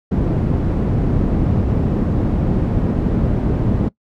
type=low-pass noise; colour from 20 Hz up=white; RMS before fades=-17 dBFS; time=0.11-3.89 s; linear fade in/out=10 ms; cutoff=210 Hz; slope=12 dB/octave; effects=noise-tail reverb RT60 0.1 s tail -21 dB re dry